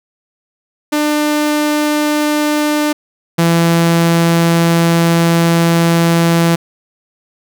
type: tone pair in turn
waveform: sawtooth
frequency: 299.1 / 167.86 Hz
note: D4 / E3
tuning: +32 / +32 cents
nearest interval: minor seventh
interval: 1000 cents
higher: first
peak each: -8 / -5 dBFS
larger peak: second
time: 0.92-2.93 / 3.38-6.56 s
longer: second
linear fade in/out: 10 ms
effects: none